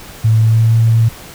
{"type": "tone with pitch glide", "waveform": "sine", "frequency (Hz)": [110.9, 113.62], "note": ["A2", "A#2"], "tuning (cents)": [14, -44], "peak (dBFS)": -7, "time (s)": [0.24, 1.09], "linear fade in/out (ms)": 10, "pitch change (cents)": 42, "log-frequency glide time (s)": [0.37, 0.75], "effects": ["pink hiss -34 dBFS RMS until 1.34 s"]}